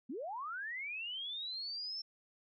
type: linear sweep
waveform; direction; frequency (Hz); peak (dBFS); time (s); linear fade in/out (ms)
sine; up; 212 to 5400; -39; 0.09-2.02; 10
effects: none